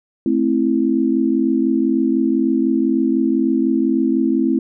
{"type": "chord", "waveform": "sine", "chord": "A minor", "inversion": "none", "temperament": "just", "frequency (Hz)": [220, 264, 330], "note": ["A3", "C4", "E4"], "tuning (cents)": [0, 16, 2], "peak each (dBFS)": [-20, -17, -18], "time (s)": [0.26, 4.59], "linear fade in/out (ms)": 2, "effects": []}